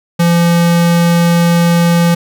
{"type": "tone", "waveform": "square", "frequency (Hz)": 170.8, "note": "F3", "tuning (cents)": -38, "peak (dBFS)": -8, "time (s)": [0.19, 2.15], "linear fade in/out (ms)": 10, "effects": []}